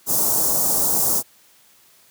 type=band-stop noise; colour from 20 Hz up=white; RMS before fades=-19 dBFS; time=0.06-1.23 s; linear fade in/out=50 ms; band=1000 to 6100 Hz; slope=24 dB/octave; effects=white hiss -54 dBFS RMS until 2.1 s + high-pass 80 Hz 12 dB/octave